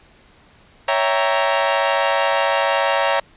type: chord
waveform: sawtooth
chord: C# diminished seventh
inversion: none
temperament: equal with one note detuned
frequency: 558.2 / 659.3 / 784 / 932.3 Hz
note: C#5 / E5 / G5 / Bb5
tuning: +12 / 0 / 0 / 0 cents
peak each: -16 / -18 / -20 / -17 dBFS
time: 0.88-3.2 s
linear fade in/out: 5 ms
effects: pink hiss -51 dBFS RMS until 3.36 s + resampled to 8000 Hz